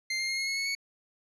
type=tone with pitch steps; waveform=25% pulse; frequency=2100 / 2119 / 2139 / 2159 / 2179 / 2199 / 2220 Hz; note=C7 / C7 / C7 / C#7 / C#7 / C#7 / C#7; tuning=+6 / +21 / +38 / -46 / -30 / -14 / +2 cents; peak=-25 dBFS; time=0.1-0.751 s; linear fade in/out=5 ms; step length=93 ms; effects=resampled to 24000 Hz